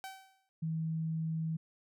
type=tone with exponential decay; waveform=sawtooth; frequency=768 Hz; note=G5; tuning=36 cents flat; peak=-36 dBFS; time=0.04-0.49 s; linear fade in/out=0 ms; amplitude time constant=96 ms
type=tone; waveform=sine; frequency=160.9 Hz; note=E3; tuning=42 cents flat; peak=-32 dBFS; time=0.62-1.57 s; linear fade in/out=10 ms
effects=none